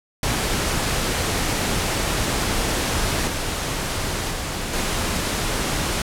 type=noise with level steps; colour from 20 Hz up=pink; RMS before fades=-22 / -25 / -27 / -23 dBFS; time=0.23-6.02 s; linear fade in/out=2 ms; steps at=3.27 / 4.31 / 4.73 s; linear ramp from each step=5 ms; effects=low-pass 11000 Hz 12 dB/octave